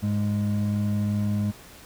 triangle tone pair together, 103.83 / 206.6 Hz, G#2 / G#3, 0 / -9 cents, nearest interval octave, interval 1191 cents, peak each -23 dBFS, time 0.02-1.52 s, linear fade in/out 20 ms, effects pink hiss -47 dBFS RMS until 1.85 s

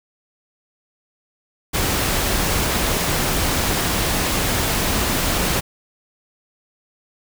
pink noise, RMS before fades -20 dBFS, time 1.73-5.61 s, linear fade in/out 20 ms, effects none

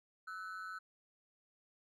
triangle ring-modulated tone, 1400 Hz, F6, 4 cents sharp, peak -38 dBFS, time 0.27-0.79 s, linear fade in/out 10 ms, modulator 92.9 Hz, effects none

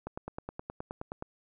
click train, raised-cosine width 1 ms, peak -23 dBFS, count 12, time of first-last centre 0.07-1.224 s, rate 9.53 Hz, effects none

